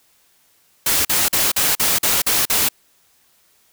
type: noise bursts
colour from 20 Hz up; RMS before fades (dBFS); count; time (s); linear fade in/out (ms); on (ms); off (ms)
white; -17; 8; 0.86-2.688; 5; 190; 44
effects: white hiss -58 dBFS RMS until 3.72 s